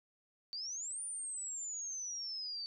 sine exponential two-way sweep, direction up then down, 4537 to 9397 to 4537 Hz, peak -39 dBFS, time 0.53-2.66 s, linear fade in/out 0 ms, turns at 1.03 s, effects none

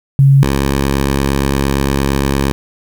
sine / 10% pulse tone pair in turn, 137.4 / 68.7 Hz, C#3 / C#2, -15 / -15 cents, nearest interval octave, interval 1200 cents, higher first, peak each -4 dBFS, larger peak neither, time 0.19-0.43 / 0.43-2.52 s, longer second, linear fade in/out 0 ms, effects 7-bit

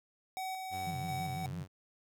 square tone with tremolo, 755 Hz, F#5, 35 cents sharp, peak -37 dBFS, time 0.37-1.46 s, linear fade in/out 0 ms, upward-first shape square, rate 2.8 Hz, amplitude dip 30%
sawtooth tone, 93.1 Hz, F#2, 11 cents sharp, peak -40 dBFS, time 0.7-1.68 s, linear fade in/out 50 ms
sine tone with vibrato, 148.6 Hz, D3, 21 cents sharp, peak -38 dBFS, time 0.86-1.64 s, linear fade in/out 10 ms, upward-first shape sine, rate 6 Hz, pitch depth 270 cents each way
effects none

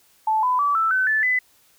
sine tone with pitch steps, 873 / 1002.8 / 1151.9 / 1323.2 / 1520 / 1746 / 2006 Hz, A5 / B5 / D6 / E6 / F#6 / A6 / B6, -14 / +26 / -34 / +6 / +46 / -14 / +26 cents, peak -17 dBFS, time 0.27-1.39 s, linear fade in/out 5 ms, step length 160 ms, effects white hiss -58 dBFS RMS until 1.78 s

